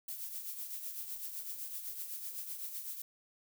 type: noise with tremolo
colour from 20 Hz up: violet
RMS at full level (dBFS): -40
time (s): 0.08-3.02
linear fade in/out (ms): 5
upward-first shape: triangle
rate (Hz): 7.9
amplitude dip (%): 60
effects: none